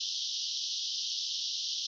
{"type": "band-pass noise", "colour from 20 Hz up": "white", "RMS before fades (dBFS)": -35, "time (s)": [0, 1.87], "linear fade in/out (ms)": 10, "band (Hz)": [3000, 5900], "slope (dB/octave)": 96, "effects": []}